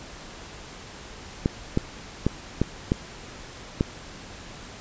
clicks, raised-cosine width 3 ms, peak -7 dBFS, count 6, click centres 1.459 / 1.774 / 2.266 / 2.616 / 2.919 / 3.809 s, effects pink hiss -42 dBFS RMS until 4.8 s + resampled to 16000 Hz

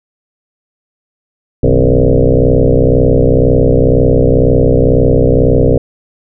sine tone with frequency modulation, 204.1 Hz, G#3, 30 cents flat, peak -5 dBFS, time 1.63-5.78 s, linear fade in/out 5 ms, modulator 62 Hz, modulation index 5.6, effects none

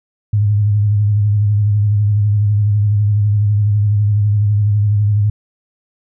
sine tone with vibrato, 103.83 Hz, G#2, in tune, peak -10 dBFS, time 0.33-5.3 s, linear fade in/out 5 ms, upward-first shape sine, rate 12 Hz, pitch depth 46 cents each way, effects none

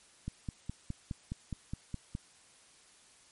click train, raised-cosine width 5 ms, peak -24 dBFS, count 10, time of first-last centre 0.28-2.151 s, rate 4.81 Hz, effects white hiss -61 dBFS RMS until 3.31 s + MP3 48 kbps

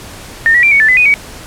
sine tone with pitch steps, 1823 / 1931 / 2358 / 2230 / 1758 / 2014 / 2481 / 2262 Hz, A#6 / B6 / D7 / C#7 / A6 / B6 / D#7 / C#7, -39 / -39 / +6 / +10 / -2 / +33 / -6 / +34 cents, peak -5 dBFS, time 0.46-1.14 s, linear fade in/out 0 ms, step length 85 ms, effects pink hiss -31 dBFS RMS until 1.46 s + low-pass 12000 Hz 12 dB/octave

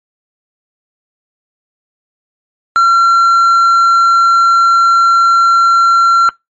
triangle tone, 1365 Hz, F6, 40 cents flat, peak -3 dBFS, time 2.76-6.29 s, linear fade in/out 0 ms, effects noise-tail reverb RT60 0.2 s tail -26 dB re dry + MP3 32 kbps

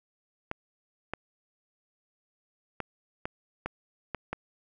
clicks, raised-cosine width 0.5 ms, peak -17 dBFS, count 7, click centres 0.514 / 1.136 / 2.803 / 3.255 / 3.66 / 4.147 / 4.33 s, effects none

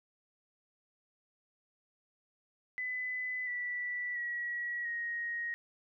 sine tone with pitch steps, 2006 / 1962.4 / 1919.8 / 1878.2 Hz, B6 / B6 / B6 / A#6, +26 / -12 / -50 / +13 cents, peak -34 dBFS, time 2.78-5.54 s, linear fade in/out 0 ms, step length 690 ms, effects none

